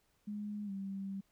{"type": "tone with pitch glide", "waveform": "sine", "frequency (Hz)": [207.9, 195.1], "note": ["G#3", "G3"], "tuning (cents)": [2, -8], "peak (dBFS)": -38, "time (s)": [0.27, 1.21], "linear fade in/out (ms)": 10, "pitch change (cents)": -110, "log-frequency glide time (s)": [0.65, 0.71], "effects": ["pink hiss -75 dBFS RMS until 1.31 s"]}